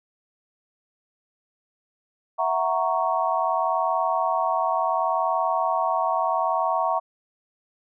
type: chord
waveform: sine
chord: F# dominant seventh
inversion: third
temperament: equal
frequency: 659.3 / 740 / 932.3 / 1108.7 Hz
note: E5 / F#5 / A#5 / C#6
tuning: 0 / 0 / 0 / 0 cents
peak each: -26 dBFS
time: 2.38-7 s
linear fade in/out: 20 ms
effects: none